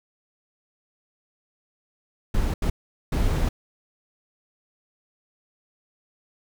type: noise bursts at uneven times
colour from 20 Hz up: brown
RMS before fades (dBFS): -22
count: 3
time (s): 2.34-2.54 / 2.62-2.7 / 3.12-3.49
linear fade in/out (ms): 5
effects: none